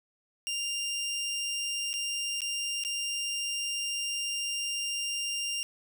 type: tone with dropouts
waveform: 20% pulse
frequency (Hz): 2794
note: F7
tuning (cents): 0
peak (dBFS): -26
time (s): 0.47-5.63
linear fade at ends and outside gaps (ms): 0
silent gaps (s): 1.931-1.939 / 2.406-2.418 / 2.837-2.849
effects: none